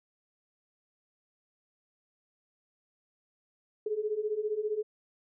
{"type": "beating tone pair", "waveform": "sine", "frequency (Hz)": [415.3, 430.3], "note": ["G#4", "A4"], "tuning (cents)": [0, -39], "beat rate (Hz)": 15, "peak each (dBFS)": [-34, -31], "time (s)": [3.86, 4.83], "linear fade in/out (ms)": 5, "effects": []}